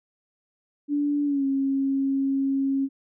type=tone with pitch glide; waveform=sine; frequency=290 to 272.1 Hz; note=D4 to C#4; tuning=-22 to -32 cents; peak=-21 dBFS; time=0.88-2.89 s; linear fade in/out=50 ms; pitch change=-110 cents; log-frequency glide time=1.25-1.45 s; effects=none